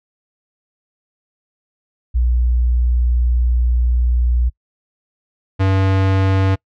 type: tone pair in turn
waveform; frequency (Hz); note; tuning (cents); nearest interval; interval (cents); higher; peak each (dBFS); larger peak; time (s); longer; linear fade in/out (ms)
sine / square; 60.4 / 95.88; B1 / G2; -38 / -38; minor sixth; 800; second; -12 / -13; first; 2.14-4.5 / 5.59-6.56; first; 20
effects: noise-tail reverb RT60 0.1 s tail -26 dB re dry + low-pass 3000 Hz 12 dB/octave